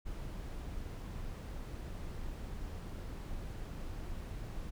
brown noise, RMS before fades -42 dBFS, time 0.05-4.71 s, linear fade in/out 20 ms, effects none

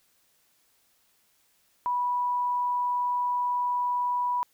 sine tone, 981 Hz, B5, 12 cents flat, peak -24 dBFS, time 1.86-4.43 s, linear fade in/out 0 ms, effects white hiss -67 dBFS RMS until 4.53 s

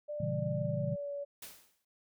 sine tone with pitch glide, 593 to 569.5 Hz, D5 to C#5, +17 to +47 cents, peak -36 dBFS, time 0.08-1.25 s, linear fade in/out 20 ms, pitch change -70 cents, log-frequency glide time 0.52-1.12 s
sine chord, A# diminished seventh, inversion none, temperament equal, 116.54 / 138.59 / 164.81 / 196 Hz, A#2 / C#3 / E3 / G3, 0 / 0 / 0 / 0 cents, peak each -38 / -36 / -37 / -41 dBFS, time 0.2-0.96 s, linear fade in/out 5 ms
white noise with exponential decay, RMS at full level -44 dBFS, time 1.42-1.85 s, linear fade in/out 5 ms, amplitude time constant 92 ms
effects none

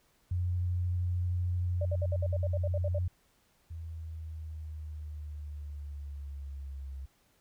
sine tone with vibrato, 89 Hz, F2, 33 cents sharp, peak -28 dBFS, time 0.31-3.08 s, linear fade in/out 5 ms, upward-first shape sine, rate 13 Hz, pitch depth 11 cents each way
sine tone bursts, 587.3 Hz, D5, in tune, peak -33 dBFS, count 12, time 1.81-2.986 s, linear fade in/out 5 ms, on 43 ms, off 60 ms
sine exponential sweep, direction down, 82.41 to 67.3 Hz, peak -38 dBFS, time 3.7-7.06 s, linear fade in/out 10 ms
effects pink hiss -69 dBFS RMS until 7.4 s

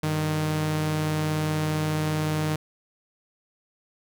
sawtooth tone pair together, 97.5 / 154.19 Hz, G2 / D#3, -9 / -15 cents, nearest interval minor sixth, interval 794 cents, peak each -30 / -20 dBFS, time 0.03-2.56 s, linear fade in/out 5 ms, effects none

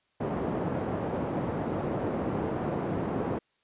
pink band-pass noise, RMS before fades -31 dBFS, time 0.2-3.39 s, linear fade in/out 10 ms, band 140 to 740 Hz, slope 12 dB/octave, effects white hiss -72 dBFS RMS until 3.63 s + resampled to 8000 Hz

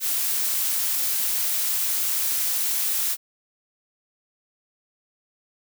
blue noise, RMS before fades -24 dBFS, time 0-3.17 s, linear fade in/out 50 ms, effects none

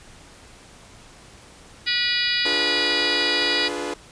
harmonic tone, 486.2 Hz, B4, 27 cents flat, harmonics 3 / 4 / 5 / 6 / 7 / 8 / 9 / 10, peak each -32 / -26 / -29 / -29 / -31 / -26 / -30 / -26 dBFS, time 1.86-3.69 s, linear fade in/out 20 ms
sawtooth chord, D diminished seventh, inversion none, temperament equal with one note detuned, 293.7 / 349.2 / 421.8 / 493.9 Hz, D4 / F4 / Ab4 / Cb5, 0 / 0 / +27 / 0 cents, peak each -28 dBFS, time 2.45-3.94 s, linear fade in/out 5 ms
effects pink hiss -47 dBFS RMS until 4.11 s + resampled to 22050 Hz

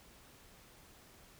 silence, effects pink hiss -60 dBFS RMS until 1.39 s

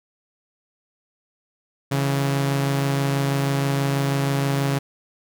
sawtooth tone pair together, 138.59 / 164.81 Hz, C#3 / E3, 0 / 0 cents, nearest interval minor third, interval 300 cents, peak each -16 / -26 dBFS, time 1.91-4.79 s, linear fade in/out 10 ms, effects none

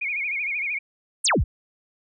sine tone with vibrato, 2302 Hz, D7, 35 cents flat, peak -24 dBFS, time 0.01-0.79 s, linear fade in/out 10 ms, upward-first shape sine, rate 13 Hz, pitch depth 130 cents each way
sine exponential sweep, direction down, 11175 to 36.85 Hz, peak -17 dBFS, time 1.24-1.44 s, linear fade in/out 10 ms
effects none

